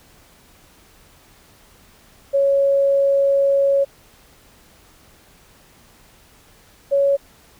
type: tone pair in turn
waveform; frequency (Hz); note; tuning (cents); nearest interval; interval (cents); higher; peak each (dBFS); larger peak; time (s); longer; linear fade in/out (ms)
sine; 554.4 / 557.6; C#5 / C#5; 0 / +10; unison; 10; second; -13; neither; 2.33-3.85 / 6.91-7.17; first; 20
effects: pink hiss -51 dBFS RMS until 7.59 s